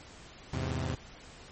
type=chord; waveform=sawtooth; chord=E augmented; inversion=none; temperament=equal; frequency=82.41 / 103.83 / 130.81 Hz; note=E2 / G#2 / B#2; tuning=0 / 0 / 0 cents; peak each=-31 / -34 / -31 dBFS; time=0.53-0.95 s; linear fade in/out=5 ms; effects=pink hiss -51 dBFS RMS until 1.51 s + MP3 32 kbps